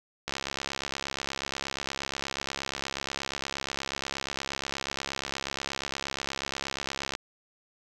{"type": "click train", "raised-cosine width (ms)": 0.2, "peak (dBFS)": -14, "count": 471, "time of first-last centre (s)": [0.28, 7.151], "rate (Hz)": 68.4, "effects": []}